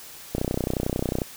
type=click train; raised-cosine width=2 ms; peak=-11 dBFS; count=28; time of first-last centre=0.35-1.218 s; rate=31.1 Hz; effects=white hiss -43 dBFS RMS until 1.36 s

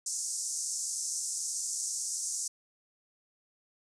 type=band-pass noise; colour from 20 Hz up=pink; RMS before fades=-35 dBFS; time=0.06-2.48 s; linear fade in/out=5 ms; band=5700 to 9200 Hz; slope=48 dB/octave; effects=none

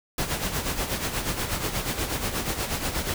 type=noise with tremolo; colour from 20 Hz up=pink; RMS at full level=-26 dBFS; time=0.18-3.14 s; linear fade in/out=2 ms; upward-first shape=sine; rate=8.3 Hz; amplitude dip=60%; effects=none

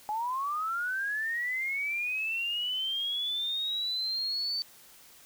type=linear sweep; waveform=sine; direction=up; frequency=830.6 to 4570 Hz; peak=-29 dBFS; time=0.09-4.62 s; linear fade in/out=0 ms; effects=white hiss -55 dBFS RMS until 5.25 s

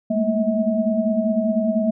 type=tone cluster; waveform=sine; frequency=205.6 / 221.2 / 231.3 / 642 Hz; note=G#3 / A3 / A#3 / E5; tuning=-17 / +9 / -13 / -46 cents; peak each=-25 / -22 / -23 / -22 dBFS; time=0.1-1.91 s; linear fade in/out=10 ms; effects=none

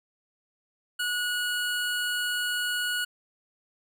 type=tone; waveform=25% pulse; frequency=1458 Hz; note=F#6; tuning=26 cents flat; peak=-23 dBFS; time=0.99-3.05 s; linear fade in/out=10 ms; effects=none

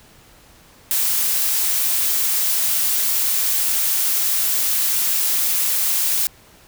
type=noise; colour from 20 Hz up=blue; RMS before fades=-19 dBFS; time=0.91-6.27 s; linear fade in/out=0 ms; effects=pink hiss -49 dBFS RMS until 6.67 s

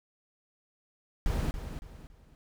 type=noise with echo; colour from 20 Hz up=brown; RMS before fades=-29 dBFS; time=1.26-1.51 s; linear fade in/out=0 ms; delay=280 ms; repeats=3; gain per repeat=-9 dB; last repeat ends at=2.35 s; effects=none

